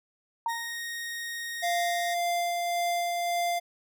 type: tone with exponential decay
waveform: sine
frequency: 923 Hz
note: A#5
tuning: 17 cents flat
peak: -24 dBFS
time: 0.46-0.8 s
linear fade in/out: 2 ms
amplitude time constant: 72 ms
type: tone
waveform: sawtooth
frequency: 1864.7 Hz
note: A#6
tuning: in tune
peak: -30 dBFS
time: 0.48-2.15 s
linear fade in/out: 20 ms
type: tone with tremolo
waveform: square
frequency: 695 Hz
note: F5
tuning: 9 cents flat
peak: -26 dBFS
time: 1.62-3.6 s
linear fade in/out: 20 ms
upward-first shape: sine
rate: 1.8 Hz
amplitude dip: 25%
effects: none